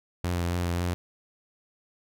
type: tone with vibrato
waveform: sawtooth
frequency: 87.31 Hz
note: F2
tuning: in tune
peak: -22 dBFS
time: 0.24-0.94 s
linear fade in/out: 0 ms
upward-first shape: triangle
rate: 3.7 Hz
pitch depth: 27 cents each way
effects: none